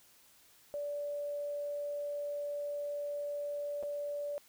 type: tone with dropouts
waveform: sine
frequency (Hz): 580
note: D5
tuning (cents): -22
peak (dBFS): -35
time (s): 0.74-4.38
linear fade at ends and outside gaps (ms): 0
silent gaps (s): 3.827-3.834
effects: white hiss -63 dBFS RMS until 4.48 s